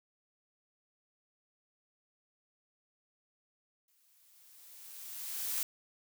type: noise with exponential growth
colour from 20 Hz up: blue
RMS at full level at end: -33 dBFS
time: 3.88-5.63 s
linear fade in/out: 2 ms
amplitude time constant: 380 ms
effects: none